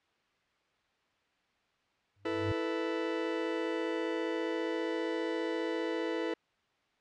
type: tone with exponential growth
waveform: triangle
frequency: 99.6 Hz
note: G2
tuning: 28 cents sharp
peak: -27 dBFS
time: 2.16-2.52 s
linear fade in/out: 5 ms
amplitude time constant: 78 ms
type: chord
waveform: 40% pulse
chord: E suspended fourth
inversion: none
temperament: just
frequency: 329.6 / 439.5 / 494.4 Hz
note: E4 / A4 / B4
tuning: 0 / -2 / +2 cents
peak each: -34 / -36 / -36 dBFS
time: 2.25-6.34 s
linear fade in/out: 5 ms
effects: white hiss -72 dBFS RMS until 7 s + low-pass 3000 Hz 12 dB/octave